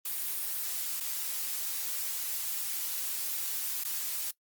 blue noise with dropouts, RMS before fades -34 dBFS, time 0.05-4.31 s, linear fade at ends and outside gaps 5 ms, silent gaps 1.002-1.006 / 3.838-3.848 s, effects noise-tail reverb RT60 0.1 s tail -20 dB re dry + Opus 32 kbps

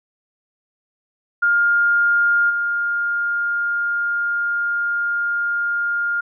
sine tone with level steps, 1410 Hz, F6, 16 cents sharp, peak -13 / -18 dBFS, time 1.42-6.21 s, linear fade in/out 10 ms, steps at 2.49 s, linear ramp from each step 20 ms, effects none

